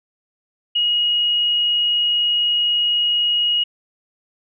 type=tone; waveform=sine; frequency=2889 Hz; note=F#7; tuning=42 cents flat; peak=-15 dBFS; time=0.75-3.64 s; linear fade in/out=10 ms; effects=none